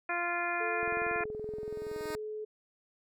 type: harmonic tone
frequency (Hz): 347.4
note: F4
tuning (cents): -9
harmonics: 1 / 2 / 3 / 4 / 5 / 6 / 7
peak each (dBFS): -41 / -36 / -39 / -37 / -37 / -42 / -38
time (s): 0.09-1.24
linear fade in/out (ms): 5
type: tone with pitch glide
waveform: sine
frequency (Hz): 440 to 428.5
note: A4 to A4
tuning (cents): 0 to -46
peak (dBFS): -36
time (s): 0.6-2.45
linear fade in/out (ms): 10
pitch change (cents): -46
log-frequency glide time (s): 1.13-1.24
type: click train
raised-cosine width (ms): 2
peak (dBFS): -32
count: 29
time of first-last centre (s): 0.83-2.151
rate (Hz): 21.2
type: tone with exponential growth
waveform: 10% pulse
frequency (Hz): 309.9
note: D#4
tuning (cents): -7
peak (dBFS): -28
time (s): 1.32-2.15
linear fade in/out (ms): 0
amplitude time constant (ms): 180
effects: none